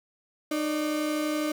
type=tone pair together; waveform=35% pulse; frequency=304.8 / 577.6 Hz; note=D#4 / D5; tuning=-36 / -29 cents; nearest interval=major seventh; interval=1107 cents; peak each=-25 / -33 dBFS; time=0.51-1.52 s; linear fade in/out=5 ms; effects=9-bit